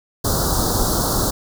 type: band-stop noise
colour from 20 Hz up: pink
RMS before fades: -19 dBFS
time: 0.24-1.31 s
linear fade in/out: 10 ms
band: 1400 to 4000 Hz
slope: 48 dB/octave
effects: none